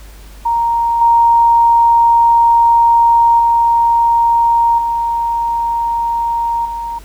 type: tone with level steps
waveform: sine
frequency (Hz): 932.3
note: A#5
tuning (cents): 0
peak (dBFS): -11 / -6 / -8 / -13 / -19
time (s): 0.45-6.99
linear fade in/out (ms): 10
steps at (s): 1.01 / 3.39 / 4.78 / 6.65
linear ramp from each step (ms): 5
effects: added 50 Hz sine -34 dBFS peak until 7.04 s + pink hiss -42 dBFS RMS until 7.04 s